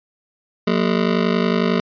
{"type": "ring-modulated tone", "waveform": "25% pulse", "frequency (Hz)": 207.4, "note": "G#3", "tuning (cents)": -2, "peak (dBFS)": -9, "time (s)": [0.67, 1.8], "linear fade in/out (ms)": 2, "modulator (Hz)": 25.5, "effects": ["resampled to 11025 Hz"]}